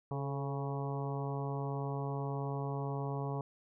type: harmonic tone with a mistuned harmonic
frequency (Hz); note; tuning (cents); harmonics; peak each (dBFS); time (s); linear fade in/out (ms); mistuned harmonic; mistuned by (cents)
138.59; C#3; 0; 1 / 2 / 3 / 4 / 5 / 6 / 7 / 8; -36 / -45 / -42 / -48 / -46 / -47 / -47 / -49; 0.11-3.41; 2; 3; +36
effects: none